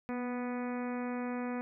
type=harmonic tone with a mistuned harmonic; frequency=246.9 Hz; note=B3; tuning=in tune; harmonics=1 / 2 / 3 / 4 / 5 / 6 / 7 / 8 / 9 / 10; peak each=-35 / -41 / -45 / -47 / -49 / -51 / -52 / -53 / -54 / -55 dBFS; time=0.09-1.61 s; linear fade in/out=0 ms; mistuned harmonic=1; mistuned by=-22 cents; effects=none